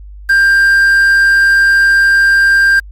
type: tone with quantisation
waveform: triangle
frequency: 1590 Hz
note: G6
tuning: 24 cents sharp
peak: -4 dBFS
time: 0.29-2.8 s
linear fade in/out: 10 ms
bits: 5
effects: added 50 Hz sine -29 dBFS peak until 2.91 s + AAC 48 kbps